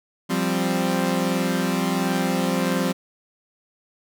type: chord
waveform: sawtooth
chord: F suspended second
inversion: none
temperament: equal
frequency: 174.61 / 196 / 261.6 Hz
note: F3 / G3 / C4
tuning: 0 / 0 / 0 cents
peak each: -21 dBFS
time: 0.29-2.93 s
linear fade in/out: 20 ms
effects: none